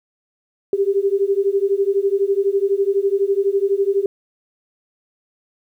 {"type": "beating tone pair", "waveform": "sine", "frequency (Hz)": [390, 402], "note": ["G4", "G4"], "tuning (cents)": [-9, 44], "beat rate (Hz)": 12, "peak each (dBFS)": -18, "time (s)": [0.73, 4.06], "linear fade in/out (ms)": 2, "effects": ["9-bit"]}